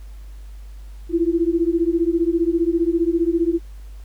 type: beating tone pair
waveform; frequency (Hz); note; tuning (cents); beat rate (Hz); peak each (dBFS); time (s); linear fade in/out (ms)
sine; 329.6 / 344.6; E4 / F4; 0 / -23; 15; -19; 1.09-3.6; 50
effects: added 50 Hz sine -34 dBFS peak until 4.04 s + pink hiss -55 dBFS RMS until 4.04 s